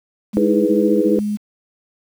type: tone bursts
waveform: sine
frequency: 208.8 Hz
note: G#3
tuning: 10 cents sharp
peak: -18 dBFS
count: 3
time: 0.33-1.374 s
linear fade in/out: 20 ms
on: 330 ms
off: 27 ms
type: chord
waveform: sine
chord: E major seventh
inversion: third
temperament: equal with one note detuned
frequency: 311.1 / 325.5 / 415.3 / 493.9 Hz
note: D#4 / E4 / G#4 / B4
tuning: 0 / -22 / 0 / 0 cents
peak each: -19 dBFS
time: 0.37-1.19 s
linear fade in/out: 0 ms
effects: 7-bit